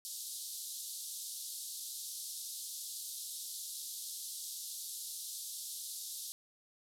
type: band-pass noise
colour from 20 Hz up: white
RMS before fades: -44 dBFS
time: 0.05-6.32 s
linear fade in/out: 0 ms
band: 3600 to 13000 Hz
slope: 48 dB/octave
effects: none